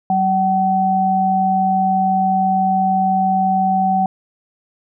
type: tone pair together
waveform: sine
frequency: 189.75 / 759 Hz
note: F#3 / F#5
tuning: +44 / +44 cents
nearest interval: 2 octaves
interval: 2400 cents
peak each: -19 / -14 dBFS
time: 0.1-4.06 s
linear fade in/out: 2 ms
effects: none